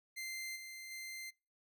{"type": "tone with level steps", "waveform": "sawtooth", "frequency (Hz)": 2084, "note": "C7", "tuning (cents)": -7, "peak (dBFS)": [-38, -44, -41], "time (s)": [0.16, 1.31], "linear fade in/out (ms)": 20, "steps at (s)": [0.55, 0.9], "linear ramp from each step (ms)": 20, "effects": ["noise-tail reverb RT60 0.3 s tail -23 dB re dry"]}